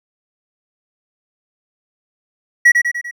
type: tone with echo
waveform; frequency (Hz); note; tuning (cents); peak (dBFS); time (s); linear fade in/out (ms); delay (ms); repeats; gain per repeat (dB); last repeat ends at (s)
triangle; 1924; B6; -46; -3; 2.65-2.72; 10; 98; 4; -5; 3.112
effects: none